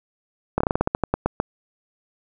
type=slowing click train; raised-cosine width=1 ms; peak=-5 dBFS; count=13; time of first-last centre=0.58-1.401 s; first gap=25 ms; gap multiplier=1.17; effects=none